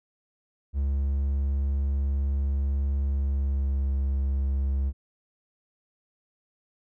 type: tone with pitch glide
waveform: triangle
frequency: 69.3 to 68.07 Hz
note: C#2 to C#2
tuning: 0 to -31 cents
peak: -21 dBFS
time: 0.73-4.93 s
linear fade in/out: 50 ms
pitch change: -31 cents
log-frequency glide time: 3.13-3.91 s
effects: none